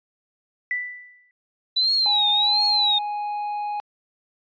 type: tone with exponential decay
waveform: sine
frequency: 1979 Hz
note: B6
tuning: 3 cents sharp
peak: -20 dBFS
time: 0.71-1.31 s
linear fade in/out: 1 ms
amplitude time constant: 130 ms
type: tone with vibrato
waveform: sine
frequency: 3951 Hz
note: B7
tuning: in tune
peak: -17 dBFS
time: 1.76-2.99 s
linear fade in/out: 10 ms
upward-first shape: triangle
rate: 1.4 Hz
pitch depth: 160 cents each way
type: tone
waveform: triangle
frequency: 830.6 Hz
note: G#5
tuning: in tune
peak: -23 dBFS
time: 2.06-3.8 s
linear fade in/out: 0 ms
effects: resampled to 11025 Hz